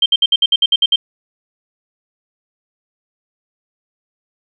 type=tone bursts; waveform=sine; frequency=3149 Hz; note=G7; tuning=7 cents sharp; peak=-8 dBFS; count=10; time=0.02-0.959 s; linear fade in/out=5 ms; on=39 ms; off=61 ms; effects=none